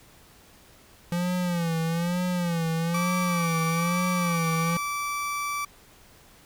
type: tone with vibrato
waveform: square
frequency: 171.6 Hz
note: F3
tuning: 30 cents flat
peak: -25 dBFS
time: 1.12-4.77 s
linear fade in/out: 2 ms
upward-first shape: sine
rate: 1.1 Hz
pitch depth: 89 cents each way
type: tone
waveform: 30% pulse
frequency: 1160 Hz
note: D6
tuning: 22 cents flat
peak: -25 dBFS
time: 2.94-5.65 s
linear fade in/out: 5 ms
effects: pink hiss -54 dBFS RMS until 6.45 s